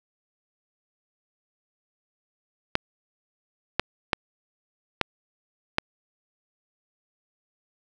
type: clicks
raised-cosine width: 0.3 ms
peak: -4 dBFS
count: 5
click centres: 2.754 / 3.796 / 4.132 / 5.013 / 5.784 s
effects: none